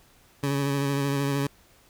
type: tone with vibrato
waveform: 20% pulse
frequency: 140 Hz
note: C#3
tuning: 18 cents sharp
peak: -19 dBFS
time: 0.43-1.47 s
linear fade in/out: 5 ms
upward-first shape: sine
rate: 13 Hz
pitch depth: 27 cents each way
effects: pink hiss -58 dBFS RMS until 1.89 s